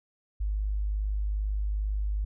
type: tone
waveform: sine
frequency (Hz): 51.2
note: G#1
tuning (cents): -24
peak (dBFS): -26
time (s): 0.4-2.25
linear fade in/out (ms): 10
effects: none